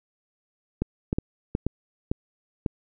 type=clicks; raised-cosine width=3 ms; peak=-11 dBFS; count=7; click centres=0.82 / 1.129 / 1.185 / 1.551 / 1.666 / 2.115 / 2.662 s; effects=none